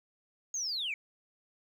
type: linear sweep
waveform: sine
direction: down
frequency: 6645 to 2196 Hz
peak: -31 dBFS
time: 0.54-0.94 s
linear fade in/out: 2 ms
effects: tanh soft clip ceiling -28 dBFS + 11-bit